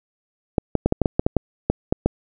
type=clicks; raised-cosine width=2 ms; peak=-3 dBFS; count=12; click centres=0.582 / 0.753 / 0.86 / 0.924 / 1.017 / 1.058 / 1.195 / 1.265 / 1.367 / 1.7 / 1.925 / 2.06 s; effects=none